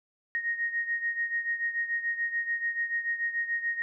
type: beating tone pair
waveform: sine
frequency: 1864.7 / 1871.6 Hz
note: A#6 / A#6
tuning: 0 / +6 cents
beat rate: 6.9 Hz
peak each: -29 / -34 dBFS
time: 0.35-3.82 s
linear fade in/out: 0 ms
effects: none